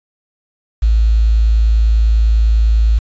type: tone with quantisation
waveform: sine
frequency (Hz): 55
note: A1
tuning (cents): 0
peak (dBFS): -8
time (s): 0.82-2.99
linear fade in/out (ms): 10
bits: 6
effects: resampled to 16000 Hz